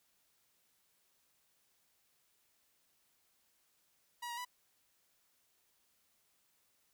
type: tone with pitch steps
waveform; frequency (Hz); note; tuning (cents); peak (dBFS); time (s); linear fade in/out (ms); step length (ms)
sawtooth; 961 / 948 / 987; B5 / A#5 / B5; -48 / +29 / -1; -37; 4.22-4.451; 10; 77
effects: white hiss -75 dBFS RMS until 6.93 s